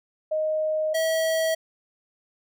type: tone pair in turn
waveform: sine / square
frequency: 622.3 / 645.1 Hz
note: D#5 / E5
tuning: 0 / -38 cents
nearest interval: minor second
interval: 62 cents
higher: second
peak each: -22 dBFS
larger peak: neither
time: 0.31-0.94 / 0.94-1.55 s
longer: first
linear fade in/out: 10 ms
effects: none